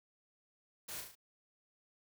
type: noise with echo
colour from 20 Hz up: white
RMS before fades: -45 dBFS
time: 0.88-1.01 s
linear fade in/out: 10 ms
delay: 36 ms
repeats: 4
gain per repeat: -4 dB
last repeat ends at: 1.154 s
effects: none